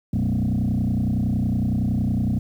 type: tone with frequency modulation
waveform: sine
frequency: 160 Hz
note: D#3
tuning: 49 cents sharp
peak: -17 dBFS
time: 0.13-2.39 s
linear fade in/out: 5 ms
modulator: 30.8 Hz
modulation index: 2.9
effects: tanh soft clip ceiling -17 dBFS + 9-bit